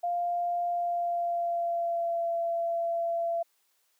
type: tone with pitch glide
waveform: sine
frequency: 698.5 to 677 Hz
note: F5 to E5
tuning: 0 to +46 cents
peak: -26 dBFS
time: 0.03-3.43 s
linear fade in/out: 10 ms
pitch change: -54 cents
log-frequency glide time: 0.67-2.31 s
effects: white hiss -71 dBFS RMS until 3.99 s + high-pass 400 Hz 12 dB/octave